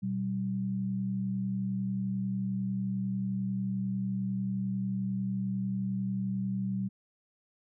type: tone pair together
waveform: sine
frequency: 121.2 / 192.39 Hz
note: B2 / G3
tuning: -32 / -32 cents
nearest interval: minor sixth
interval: 800 cents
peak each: -36 / -30 dBFS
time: 0.02-6.89 s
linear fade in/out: 20 ms
effects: none